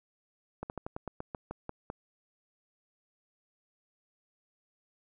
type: slowing click train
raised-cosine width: 1 ms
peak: -23 dBFS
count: 11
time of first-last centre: 0.63-1.901 s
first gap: 69 ms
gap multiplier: 1.13
effects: none